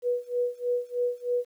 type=tone with tremolo; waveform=sine; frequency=488.7 Hz; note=B4; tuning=18 cents flat; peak=-22 dBFS; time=0.02-1.45 s; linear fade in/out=50 ms; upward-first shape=sine; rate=3.2 Hz; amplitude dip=95%; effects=10-bit